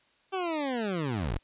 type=linear sweep; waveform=20% pulse; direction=down; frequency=390.4 to 30.19 Hz; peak=-24 dBFS; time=0.32-1.39 s; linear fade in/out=20 ms; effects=white hiss -66 dBFS RMS until 1.43 s + resampled to 8000 Hz